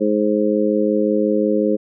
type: harmonic tone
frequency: 105.5 Hz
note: G#2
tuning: 28 cents sharp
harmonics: 2 / 3 / 4 / 5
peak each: -20 / -20 / -20 / -20 dBFS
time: 0-1.77 s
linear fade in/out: 20 ms
effects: none